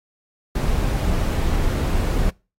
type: noise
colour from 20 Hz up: brown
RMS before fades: -20 dBFS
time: 0.55-2.3 s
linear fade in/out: 5 ms
effects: noise-tail reverb RT60 0.3 s tail -24 dB re dry + AAC 48 kbps